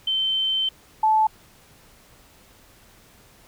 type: tone pair in turn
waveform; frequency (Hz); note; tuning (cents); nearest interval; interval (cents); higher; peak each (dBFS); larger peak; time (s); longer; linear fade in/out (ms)
sine; 3093 / 870.5; G7 / A5; -24 / -19; octave + minor seventh; 2195; first; -20 / -15; second; 0.07-0.69 / 1.03-1.27; first; 5
effects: pink hiss -53 dBFS RMS until 3.47 s